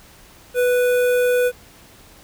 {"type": "tone with notch filter", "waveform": "square", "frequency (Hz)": 493.9, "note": "B4", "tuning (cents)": 0, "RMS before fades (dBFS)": -17, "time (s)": [0.54, 1.52], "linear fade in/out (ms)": 50, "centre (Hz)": 4900, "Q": 0.65, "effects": ["pink hiss -47 dBFS RMS until 2.23 s"]}